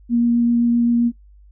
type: tone with vibrato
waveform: sine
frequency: 236.7 Hz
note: A#3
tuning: 27 cents sharp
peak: -13 dBFS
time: 0.09-1.12 s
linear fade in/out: 50 ms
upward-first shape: triangle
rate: 7.7 Hz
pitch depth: 10 cents each way
effects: noise-tail reverb RT60 0.1 s tail -21 dB re dry + added 50 Hz sine -44 dBFS peak until 1.51 s